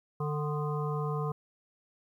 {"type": "harmonic tone with a mistuned harmonic", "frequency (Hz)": 148.6, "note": "D3", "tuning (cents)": 21, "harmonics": [1, 3, 5, 7, 8], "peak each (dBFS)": [-31, -36, -43, -39, -42], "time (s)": [0.2, 1.32], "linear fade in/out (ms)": 5, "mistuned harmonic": 8, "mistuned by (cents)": 66, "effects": ["11-bit"]}